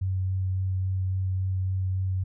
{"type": "tone with vibrato", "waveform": "sine", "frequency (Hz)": 94, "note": "F#2", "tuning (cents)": 28, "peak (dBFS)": -24, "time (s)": [0.01, 2.24], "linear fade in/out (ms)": 10, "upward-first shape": "sine", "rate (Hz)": 3.6, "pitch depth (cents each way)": 10, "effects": []}